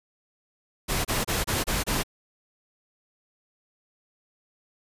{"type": "noise bursts", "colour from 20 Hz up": "pink", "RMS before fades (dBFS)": -26, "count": 6, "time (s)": [0.88, 2.035], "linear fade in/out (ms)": 20, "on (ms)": 170, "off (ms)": 27, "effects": ["resampled to 32000 Hz"]}